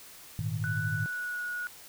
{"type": "chord", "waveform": "sine", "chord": "Ab suspended second", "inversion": "none", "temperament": "equal", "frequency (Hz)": [103.83, 116.54, 155.56], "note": ["Ab2", "Bb2", "Eb3"], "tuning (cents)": [0, 0, 0], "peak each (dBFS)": -34, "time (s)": [0.39, 1.06], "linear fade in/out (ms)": 0}
{"type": "tone with pitch glide", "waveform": "sine", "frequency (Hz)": [1485, 1455.3], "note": ["F#6", "F#6"], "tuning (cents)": [6, -29], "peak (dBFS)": -32, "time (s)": [0.64, 1.67], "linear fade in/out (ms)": 0, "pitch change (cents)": -35, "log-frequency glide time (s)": [0.9, 1.45]}
{"effects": ["white hiss -50 dBFS RMS until 1.88 s"]}